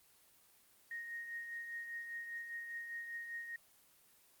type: tone with tremolo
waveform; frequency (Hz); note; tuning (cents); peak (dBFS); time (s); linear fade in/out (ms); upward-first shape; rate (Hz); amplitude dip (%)
sine; 1864.7; A#6; 0; -40; 0.91-3.56; 2; triangle; 5; 50
effects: white hiss -67 dBFS RMS until 4.4 s + Opus 24 kbps